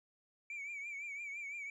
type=tone with vibrato; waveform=sine; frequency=2304 Hz; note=D7; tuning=34 cents flat; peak=-39 dBFS; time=0.5-1.7 s; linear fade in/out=2 ms; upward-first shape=triangle; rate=5.9 Hz; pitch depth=89 cents each way; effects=tanh soft clip ceiling -40 dBFS